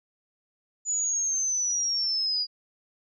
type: linear sweep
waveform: sine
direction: down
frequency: 6980 to 4842 Hz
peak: -24 dBFS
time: 0.85-2.47 s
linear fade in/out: 50 ms
effects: none